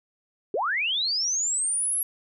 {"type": "linear sweep", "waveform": "sine", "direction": "up", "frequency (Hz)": [349.2, 11380], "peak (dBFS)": -23, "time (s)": [0.54, 2.03], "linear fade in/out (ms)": 2, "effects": []}